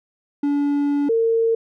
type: tone pair in turn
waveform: triangle / sine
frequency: 286.8 / 455.3 Hz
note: D4 / A#4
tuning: -41 / -41 cents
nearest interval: minor sixth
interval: 800 cents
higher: second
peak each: -15 dBFS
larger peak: neither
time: 0.43-1.09 / 1.09-1.55 s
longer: first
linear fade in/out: 5 ms
effects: none